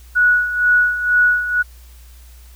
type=tone with tremolo; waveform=sine; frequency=1466 Hz; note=F#6; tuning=16 cents flat; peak=-9 dBFS; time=0.15-1.63 s; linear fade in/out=20 ms; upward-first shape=sine; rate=2.1 Hz; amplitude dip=70%; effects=added 60 Hz sine -39 dBFS peak until 2.55 s + white hiss -50 dBFS RMS until 2.55 s